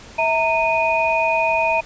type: tone cluster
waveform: sine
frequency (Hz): 651 / 919 / 2477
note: E5 / A#5 / D#7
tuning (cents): -22 / -25 / -8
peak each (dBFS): -20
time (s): 0.18-1.81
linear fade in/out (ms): 10
effects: pink hiss -41 dBFS RMS until 1.85 s + resampled to 16000 Hz